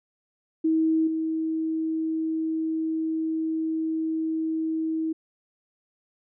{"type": "tone with level steps", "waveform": "sine", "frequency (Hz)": 320, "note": "D#4", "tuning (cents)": 49, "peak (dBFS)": [-19, -24], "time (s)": [0.64, 5.13], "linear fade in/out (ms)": 10, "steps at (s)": 1.07, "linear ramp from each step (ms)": 5, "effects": []}